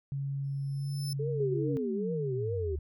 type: tone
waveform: sine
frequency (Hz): 138.59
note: C#3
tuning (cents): 0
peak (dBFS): -31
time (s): 0.12-1.77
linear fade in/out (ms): 0
type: tone with exponential growth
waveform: sawtooth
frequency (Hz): 5274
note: E8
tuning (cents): 0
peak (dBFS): -34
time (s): 0.44-1.13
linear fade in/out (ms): 2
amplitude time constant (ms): 150
type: tone with vibrato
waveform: sine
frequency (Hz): 425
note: G#4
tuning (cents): +40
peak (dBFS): -32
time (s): 1.19-2.76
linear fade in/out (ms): 10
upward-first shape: triangle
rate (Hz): 2.4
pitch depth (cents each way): 220
type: exponential sweep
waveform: sine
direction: down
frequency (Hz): 429.8 to 72.5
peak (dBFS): -32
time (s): 1.4-2.79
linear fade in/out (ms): 5
effects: none